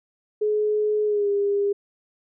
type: tone with pitch glide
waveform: sine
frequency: 423.4 to 403.8 Hz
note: G#4 to G#4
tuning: +33 to -49 cents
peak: -19 dBFS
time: 0.41-1.73 s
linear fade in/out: 10 ms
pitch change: -82 cents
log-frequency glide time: 1.05-1.29 s
effects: none